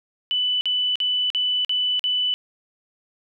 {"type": "tone bursts", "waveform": "sine", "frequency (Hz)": 2987, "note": "F#7", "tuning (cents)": 16, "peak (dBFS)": -19, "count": 6, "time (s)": [0.31, 2.34], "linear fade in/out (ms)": 0, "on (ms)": 300, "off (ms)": 46, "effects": []}